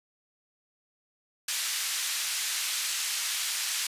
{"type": "band-pass noise", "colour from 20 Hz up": "white", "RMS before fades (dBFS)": -31, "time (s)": [1.48, 3.87], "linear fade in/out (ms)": 5, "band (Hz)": [1800, 8300], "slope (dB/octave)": 12, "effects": ["resampled to 32000 Hz"]}